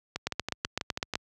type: two click trains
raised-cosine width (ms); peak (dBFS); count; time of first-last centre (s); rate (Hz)
0.2; -11 / -14; 8 / 7; 0.27-1.155 / 0.16-1.137; 7.91 / 6.14
effects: high-pass 60 Hz 12 dB/octave